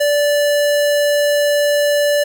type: tone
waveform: square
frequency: 583 Hz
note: D5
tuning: 13 cents flat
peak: -13 dBFS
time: 0-2.24 s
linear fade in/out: 10 ms
effects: 8-bit